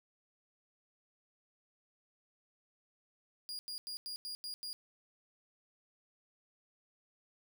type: tone bursts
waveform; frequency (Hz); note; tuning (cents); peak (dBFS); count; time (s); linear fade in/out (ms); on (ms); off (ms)
40% pulse; 4845; D#8; -47; -39; 7; 3.49-4.73; 0; 100; 90
effects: none